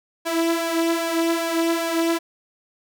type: tone with flanger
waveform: sawtooth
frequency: 332.2 Hz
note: E4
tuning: 13 cents sharp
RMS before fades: -22 dBFS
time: 0.25-2.19 s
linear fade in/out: 20 ms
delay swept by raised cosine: 1.2 to 3.4 ms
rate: 2.5 Hz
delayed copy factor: +0.6
effects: none